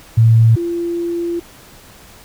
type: tone pair in turn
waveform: sine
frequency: 113.4 / 342.4 Hz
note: A#2 / F4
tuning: -47 / -34 cents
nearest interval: octave + perfect fifth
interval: 1913 cents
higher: second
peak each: -6 / -17 dBFS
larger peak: first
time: 0.17-0.56 / 0.56-1.4 s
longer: second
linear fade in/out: 10 ms
effects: pink hiss -42 dBFS RMS until 2.24 s